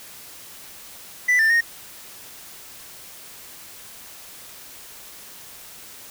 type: tone with pitch steps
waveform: triangle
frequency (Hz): 1984 / 1785 / 1855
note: B6 / A6 / A#6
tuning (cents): +7 / +24 / -9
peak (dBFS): -13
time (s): 1.28-1.61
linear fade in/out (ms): 10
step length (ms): 110
effects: white hiss -42 dBFS RMS until 6.1 s